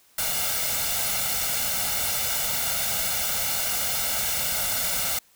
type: noise with comb filter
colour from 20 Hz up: white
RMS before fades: -26 dBFS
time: 0.18-5.19 s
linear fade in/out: 5 ms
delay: 1.4 ms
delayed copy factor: +0.75
effects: white hiss -59 dBFS RMS until 5.35 s